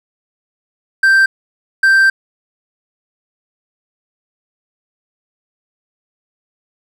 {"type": "tone bursts at uneven times", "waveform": "triangle", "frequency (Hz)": 1568, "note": "G6", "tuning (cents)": 0, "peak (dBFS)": -5, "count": 2, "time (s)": [[1.03, 1.26], [1.83, 2.1]], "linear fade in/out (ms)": 5, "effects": []}